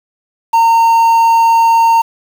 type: tone with quantisation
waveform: triangle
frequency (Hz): 916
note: A#5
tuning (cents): -31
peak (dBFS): -4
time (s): 0.53-2.02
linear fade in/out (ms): 10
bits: 5
effects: none